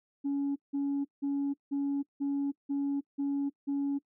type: tone bursts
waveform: sine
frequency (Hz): 280.7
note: C#4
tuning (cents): +22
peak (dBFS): -26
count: 8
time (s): 0.24-3.99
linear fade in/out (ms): 20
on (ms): 320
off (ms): 170
effects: noise-tail reverb RT60 0.1 s tail -22 dB re dry + tanh soft clip ceiling -26 dBFS